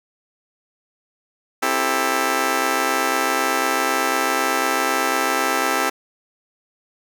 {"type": "chord", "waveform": "10% pulse", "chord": "A minor seventh", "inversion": "first", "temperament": "just", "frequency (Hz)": [264, 330, 396, 440], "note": ["C4", "E4", "G4", "A4"], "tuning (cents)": [16, 2, 18, 0], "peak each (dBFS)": -17, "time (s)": [1.62, 5.9], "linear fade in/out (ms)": 10, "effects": []}